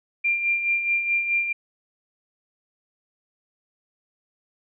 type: tone with tremolo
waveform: sine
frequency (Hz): 2384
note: D7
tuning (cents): +25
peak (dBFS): -18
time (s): 0.24-1.53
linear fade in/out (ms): 10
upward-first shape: sine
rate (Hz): 4.7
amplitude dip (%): 55
effects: none